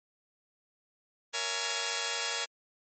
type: chord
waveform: 5% pulse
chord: A# half-diminished seventh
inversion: none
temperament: just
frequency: 466.2 / 559.4 / 671.3 / 839.1 Hz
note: A#4 / C#5 / E5 / G#5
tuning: 0 / +16 / +31 / +18 cents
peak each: -25 / -27 / -28 / -26 dBFS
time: 1.33-2.46 s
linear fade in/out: 20 ms
effects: MP3 32 kbps